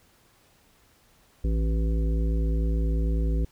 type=harmonic tone with a mistuned harmonic; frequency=54.6 Hz; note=A1; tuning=13 cents flat; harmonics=1 / 3 / 5 / 7 / 9; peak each=-22 / -32 / -36 / -39 / -41 dBFS; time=1.44-3.45 s; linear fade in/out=5 ms; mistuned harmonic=1; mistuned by=+74 cents; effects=pink hiss -61 dBFS RMS until 3.51 s